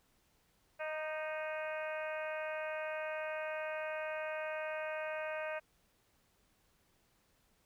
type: harmonic tone with a mistuned harmonic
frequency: 311.1 Hz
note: D#4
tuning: in tune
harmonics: 2 / 3 / 4 / 5 / 6 / 7 / 8 / 9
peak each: -39 / -48 / -49 / -45 / -50 / -51 / -48 / -58 dBFS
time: 0.79-5.6 s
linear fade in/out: 20 ms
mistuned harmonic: 4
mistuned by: -23 cents
effects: pink hiss -73 dBFS RMS until 7.65 s